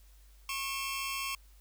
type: tone cluster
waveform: sawtooth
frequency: 1092 / 2370 / 2670 / 3202 Hz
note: C#6 / D7 / E7 / G7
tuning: -26 / +15 / +22 / +36 cents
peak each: -34 / -40 / -35 / -40 dBFS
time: 0.49-1.35 s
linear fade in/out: 2 ms
effects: added 50 Hz sine -55 dBFS peak until 1.6 s + white hiss -66 dBFS RMS until 1.6 s